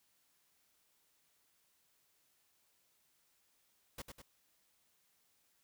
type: noise with echo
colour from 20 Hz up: pink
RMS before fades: -45 dBFS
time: 3.98-4.02 s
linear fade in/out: 5 ms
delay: 100 ms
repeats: 2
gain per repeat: -5 dB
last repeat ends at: 4.22 s
effects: white hiss -75 dBFS RMS until 5.63 s